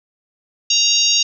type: harmonic tone with a mistuned harmonic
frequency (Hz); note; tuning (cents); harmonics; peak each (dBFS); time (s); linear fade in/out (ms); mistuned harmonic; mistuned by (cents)
932.3; A#5; 0; 3 / 4 / 5 / 6 / 7; -19 / -19 / -19 / -19 / -19; 0.7-1.23; 5; 4; +17
effects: none